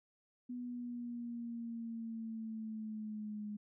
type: linear sweep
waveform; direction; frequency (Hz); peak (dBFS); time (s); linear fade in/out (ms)
sine; down; 246.9 to 208.1; -40; 0.49-3.57; 10
effects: none